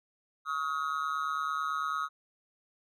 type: tone with amplitude modulation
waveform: triangle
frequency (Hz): 1268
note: D#6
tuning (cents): +32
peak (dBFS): -24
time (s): 0.45-2.09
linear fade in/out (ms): 50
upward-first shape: sine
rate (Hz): 149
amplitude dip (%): 95
effects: none